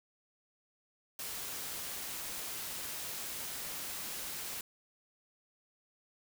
white noise, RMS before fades -41 dBFS, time 1.19-4.61 s, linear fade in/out 2 ms, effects none

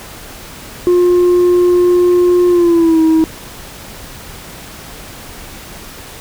sine tone with pitch glide, 355.4 to 320.3 Hz, F4 to E4, +30 to -50 cents, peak -4 dBFS, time 0.87-3.24 s, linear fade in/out 0 ms, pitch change -180 cents, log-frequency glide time 2.49-3.01 s, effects tanh soft clip ceiling -6 dBFS + pink hiss -32 dBFS RMS until 6.2 s

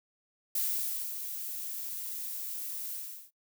violet noise with ADSR envelope, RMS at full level -30 dBFS, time 0.55-3.31 s, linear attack 5 ms, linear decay 550 ms, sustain -8 dB, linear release 370 ms, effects noise-tail reverb RT60 0.1 s tail -19 dB re dry

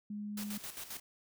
sine tone, 207.7 Hz, G#3, in tune, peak -38 dBFS, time 0.1-0.58 s, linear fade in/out 5 ms
white noise with tremolo, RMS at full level -43 dBFS, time 0.37-1 s, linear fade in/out 5 ms, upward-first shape square, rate 7.5 Hz, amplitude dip 65%
effects none

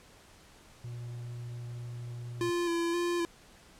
triangle tone, 120 Hz, B2, 49 cents flat, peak -36 dBFS, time 0.84-2.5 s, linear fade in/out 5 ms
square tone with vibrato, 343.1 Hz, F4, 31 cents flat, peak -29 dBFS, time 2.41-3.25 s, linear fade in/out 0 ms, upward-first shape square, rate 1.9 Hz, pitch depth 22 cents each way
effects pink hiss -57 dBFS RMS until 3.79 s + low-pass 10000 Hz 12 dB/octave

